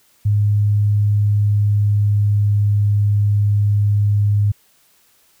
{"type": "tone with pitch glide", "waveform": "sine", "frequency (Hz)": [103.6, 102.94], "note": ["G#2", "G#2"], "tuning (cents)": [-4, -15], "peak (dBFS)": -12, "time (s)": [0.25, 4.52], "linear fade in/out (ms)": 10, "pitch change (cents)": -11, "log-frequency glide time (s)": [0.91, 2.75], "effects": ["white hiss -56 dBFS RMS until 5.4 s"]}